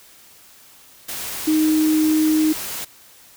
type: tone in noise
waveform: sine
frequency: 311.1 Hz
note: D#4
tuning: in tune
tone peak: -14 dBFS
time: 1.47-2.53 s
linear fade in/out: 10 ms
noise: white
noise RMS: -29 dBFS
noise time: 1.08-2.85 s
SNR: +12 dB
effects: white hiss -48 dBFS RMS until 3.36 s